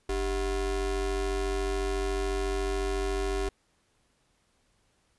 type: ring-modulated tone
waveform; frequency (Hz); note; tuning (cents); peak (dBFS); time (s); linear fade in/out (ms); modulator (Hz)
square; 172; F3; -26; -25; 0.09-3.49; 5; 219
effects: pink hiss -70 dBFS RMS until 5.18 s + resampled to 24000 Hz